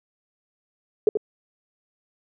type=tone with echo; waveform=sine; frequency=425.7 Hz; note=G#4; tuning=43 cents sharp; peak=-12 dBFS; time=1.07-1.09 s; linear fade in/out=2 ms; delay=82 ms; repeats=1; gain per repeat=-7 dB; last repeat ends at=1.172 s; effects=none